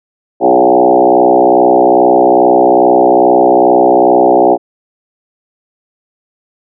sine tone with frequency modulation, 554.4 Hz, C#5, in tune, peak -4 dBFS, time 0.4-4.58 s, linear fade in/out 50 ms, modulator 62.4 Hz, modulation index 4.1, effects none

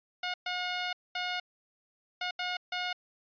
10% pulse tone bursts at uneven times, 721 Hz, F#5, 45 cents flat, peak -23 dBFS, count 6, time 0.23-0.34 / 0.46-0.93 / 1.15-1.4 / 2.21-2.31 / 2.39-2.57 / 2.72-2.93 s, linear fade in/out 5 ms, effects resampled to 11025 Hz

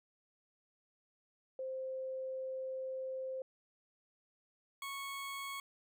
sine / 20% pulse tone pair in turn, 523.3 / 1104 Hz, C5 / C#6, 0 / -7 cents, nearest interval octave + minor second, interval 1293 cents, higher second, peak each -38 / -36 dBFS, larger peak second, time 1.59-3.42 / 4.82-5.6 s, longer first, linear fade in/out 2 ms, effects none

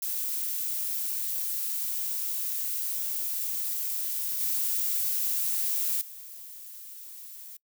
violet noise with level steps, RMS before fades -31 / -28 / -44 dBFS, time 0.02-7.57 s, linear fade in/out 5 ms, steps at 4.4 / 6.01 s, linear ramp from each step 5 ms, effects noise-tail reverb RT60 0.1 s tail -24 dB re dry

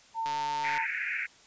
sine tone, 902 Hz, A5, 43 cents sharp, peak -29 dBFS, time 0.14-0.86 s, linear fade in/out 50 ms
click train, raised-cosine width 0.2 ms, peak -22 dBFS, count 75, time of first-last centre 0.26-0.777 s, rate 143 Hz
white band-pass noise, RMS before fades -33 dBFS, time 0.63-1.27 s, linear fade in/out 20 ms, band 1500 to 2500 Hz, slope 96 dB/octave
effects white hiss -57 dBFS RMS until 1.46 s + resampled to 16000 Hz

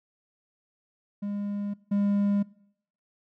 triangle tone pair in turn, 203.4 / 202.2 Hz, G#3 / G#3, -36 / -46 cents, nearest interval unison, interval 10 cents, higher first, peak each -27 / -20 dBFS, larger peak second, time 1.22-1.74 / 1.91-2.43 s, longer neither, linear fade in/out 10 ms, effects noise-tail reverb RT60 0.7 s tail -22 dB re dry

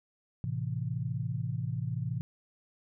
sine chord, A minor, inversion none, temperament equal, 110 / 130.81 / 164.81 Hz, A2 / C3 / E3, 0 / 0 / 0 cents, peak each -35 / -34 / -37 dBFS, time 0.44-2.21 s, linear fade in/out 0 ms, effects none

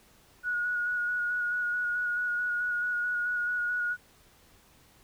sine tone with vibrato, 1453 Hz, F#6, 32 cents flat, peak -27 dBFS, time 0.43-3.97 s, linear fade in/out 50 ms, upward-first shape square, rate 4.6 Hz, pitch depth 15 cents each way, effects pink hiss -60 dBFS RMS until 5.03 s

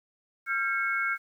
sine tone cluster, 1375 / 1596 / 2193 Hz, F6 / G6 / C#7, -27 / +31 / -19 cents, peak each -30 dBFS, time 0.46-1.18 s, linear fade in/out 50 ms, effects 10-bit

